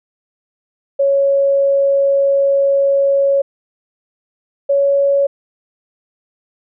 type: tone pair in turn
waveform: sine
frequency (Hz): 554.4 / 558.9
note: C#5 / C#5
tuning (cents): 0 / +14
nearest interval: unison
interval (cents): 14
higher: second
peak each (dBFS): -10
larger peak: neither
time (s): 0.99-3.42 / 4.69-5.27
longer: first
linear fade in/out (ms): 10
effects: none